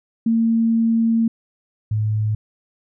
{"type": "tone pair in turn", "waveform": "sine", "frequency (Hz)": [227.6, 107.41], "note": ["A#3", "A2"], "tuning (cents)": [-41, -41], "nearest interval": "octave + minor second", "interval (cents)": 1300, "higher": "first", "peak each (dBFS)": [-14, -17], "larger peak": "first", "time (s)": [[0.26, 1.28], [1.91, 2.35]], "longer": "first", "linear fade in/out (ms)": 5, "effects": []}